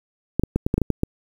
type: clicks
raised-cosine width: 3 ms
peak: -6 dBFS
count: 9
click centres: 0.396 / 0.436 / 0.56 / 0.665 / 0.741 / 0.78 / 0.817 / 0.903 / 1.034 s
effects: 7-bit